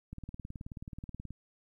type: click train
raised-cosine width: 5 ms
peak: -30 dBFS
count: 23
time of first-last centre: 0.13-1.306 s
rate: 18.7 Hz
effects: 12-bit